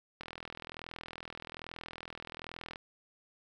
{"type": "click train", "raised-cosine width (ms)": 0.3, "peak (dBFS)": -26, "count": 106, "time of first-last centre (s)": [0.21, 2.759], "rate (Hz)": 41.2, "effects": ["11-bit"]}